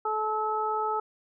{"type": "harmonic tone", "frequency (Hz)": 432, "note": "A4", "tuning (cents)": -32, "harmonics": [1, 2, 3], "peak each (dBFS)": [-32, -29, -30], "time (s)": [0.05, 1], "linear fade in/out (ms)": 5, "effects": []}